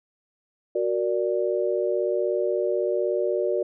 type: chord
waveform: sine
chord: Gb augmented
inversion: none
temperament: equal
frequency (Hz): 370 / 466.2 / 587.3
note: Gb4 / Bb4 / D5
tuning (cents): 0 / 0 / 0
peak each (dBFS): -25 / -27 / -26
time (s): 0.75-3.63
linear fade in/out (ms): 5
effects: none